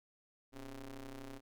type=ring-modulated tone; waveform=sawtooth; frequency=130.81 Hz; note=C3; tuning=in tune; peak=-39 dBFS; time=0.52-1.41 s; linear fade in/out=50 ms; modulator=147 Hz; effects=none